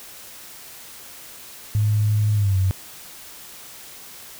sine tone with pitch glide, 105.8 to 94.8 Hz, G#2 to F#2, +33 to +43 cents, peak -16 dBFS, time 1.75-2.71 s, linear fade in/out 0 ms, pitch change -190 cents, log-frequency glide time 2.34-2.57 s, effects white hiss -41 dBFS RMS until 4.39 s

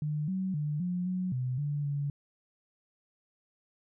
sine tone with pitch steps, 150.3 / 188.6 / 148.9 / 178.9 / 183.7 / 127 / 145.6 / 142.9 Hz, D3 / F#3 / D3 / F3 / F#3 / B2 / D3 / D3, +40 / +33 / +24 / +42 / -12 / +49 / -15 / -47 cents, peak -29 dBFS, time 0.02-2.1 s, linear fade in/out 2 ms, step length 260 ms, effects none

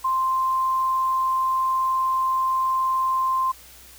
sine tone, 1046.5 Hz, C6, in tune, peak -19 dBFS, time 0.04-3.52 s, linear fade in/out 10 ms, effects added 61 Hz sine -53 dBFS peak until 3.98 s + white hiss -47 dBFS RMS until 3.98 s

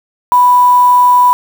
sine tone with quantisation, 987.8 Hz, B5, in tune, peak -4 dBFS, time 0.32-1.33 s, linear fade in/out 0 ms, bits 4, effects none

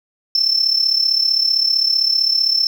sine tone with amplitude modulation, 5330 Hz, E8, 18 cents sharp, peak -9 dBFS, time 0.35-2.67 s, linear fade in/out 2 ms, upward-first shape sine, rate 35.5 Hz, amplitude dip 75%, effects tanh soft clip ceiling -7 dBFS + 7-bit

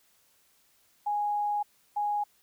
sine tone bursts at uneven times, 828 Hz, G#5, 5 cents flat, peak -26 dBFS, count 2, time 1.06-1.63 / 1.96-2.24 s, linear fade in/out 10 ms, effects white hiss -66 dBFS RMS until 2.42 s

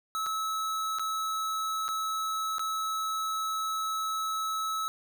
square tone with dropouts, 1298 Hz, E6, 27 cents flat, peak -30 dBFS, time 0.15-4.88 s, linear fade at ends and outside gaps 0 ms, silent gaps 0.262-0.266 / 0.986-0.995 / 1.881-1.888 / 2.583-2.594 s, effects none

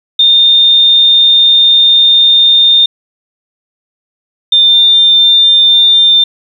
sine tone pair in turn, 3632 / 3599 Hz, A#7 / A7, -46 / +38 cents, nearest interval unison, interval 16 cents, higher first, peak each -3 dBFS, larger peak neither, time 0.19-2.86 / 4.52-6.24 s, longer first, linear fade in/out 5 ms, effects 7-bit

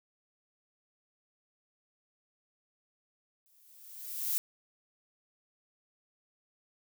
violet noise with exponential growth, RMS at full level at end -29 dBFS, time 3.46-4.38 s, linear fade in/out 0 ms, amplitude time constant 200 ms, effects none

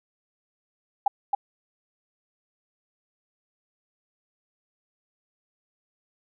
sine tone with echo, 805 Hz, G5, 46 cents sharp, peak -16 dBFS, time 1.06-1.08 s, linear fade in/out 5 ms, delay 270 ms, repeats 1, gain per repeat -3 dB, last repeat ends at 1.35 s, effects none

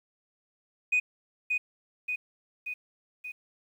sine tone with echo, 2489 Hz, D#7, in tune, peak -20 dBFS, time 0.92-1 s, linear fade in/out 10 ms, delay 580 ms, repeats 4, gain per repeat -4 dB, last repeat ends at 3.32 s, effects tanh soft clip ceiling -19 dBFS + 10-bit

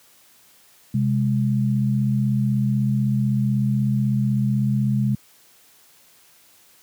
sine tone pair together, 129.6 / 205.7 Hz, C3 / G#3, -16 / -16 cents, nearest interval minor sixth, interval 800 cents, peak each -19 / -21 dBFS, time 0.94-5.15 s, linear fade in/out 5 ms, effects white hiss -54 dBFS RMS until 6.82 s + high-pass 80 Hz 12 dB/octave

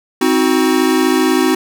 square chord, C diminished, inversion none, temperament equal with one note detuned, 261.6 / 317.5 / 370 Hz, C4 / Eb4 / Gb4, 0 / +35 / 0 cents, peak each -16 dBFS, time 0.21-1.55 s, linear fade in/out 5 ms, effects none

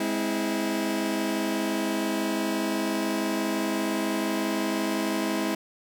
sawtooth chord, Ab augmented, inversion none, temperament just, 207.7 / 259.6 / 324.5 Hz, Ab3 / C4 / E4, 0 / -13 / -27 cents, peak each -26 / -28 / -24 dBFS, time 0-5.55 s, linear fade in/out 5 ms, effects none

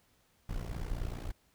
brown noise with amplitude modulation, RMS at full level -34 dBFS, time 0.49-1.32 s, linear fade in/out 5 ms, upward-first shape sine, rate 59.1 Hz, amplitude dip 80%, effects pink hiss -70 dBFS RMS until 1.54 s

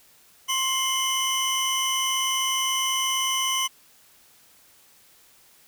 25% pulse tone pair together, 1056.5 / 2984 Hz, C6 / F#7, +16 / +14 cents, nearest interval octave + tritone, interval 1798 cents, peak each -23 / -21 dBFS, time 0.48-3.68 s, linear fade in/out 20 ms, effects white hiss -56 dBFS RMS until 5.67 s

